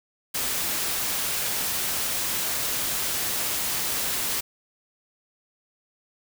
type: noise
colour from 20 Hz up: white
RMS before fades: -27 dBFS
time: 0.34-4.41 s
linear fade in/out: 10 ms
effects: none